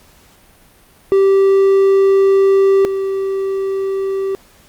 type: tone pair in turn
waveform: triangle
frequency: 390 / 388.1 Hz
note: G4 / G4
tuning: -9 / -17 cents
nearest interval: unison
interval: 8 cents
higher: first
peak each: -6 / -14 dBFS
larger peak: first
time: 1.12-2.85 / 2.85-4.35 s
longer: first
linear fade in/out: 0 ms
effects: pink hiss -48 dBFS RMS until 4.68 s + Opus 48 kbps